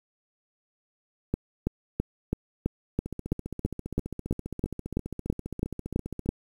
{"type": "two click trains", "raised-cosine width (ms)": 3, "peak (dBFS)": [-12, -21], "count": [16, 49], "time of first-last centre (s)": [[1.34, 6.29], [3.06, 6.26]], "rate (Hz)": [3.03, 15], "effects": ["8-bit"]}